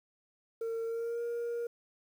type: tone with pitch glide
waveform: sine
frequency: 456 to 471.5 Hz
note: A#4 to A#4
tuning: -38 to +20 cents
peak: -30 dBFS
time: 0.61-1.67 s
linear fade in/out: 5 ms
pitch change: +58 cents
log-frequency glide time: 0.85-1.22 s
effects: tanh soft clip ceiling -32 dBFS + 10-bit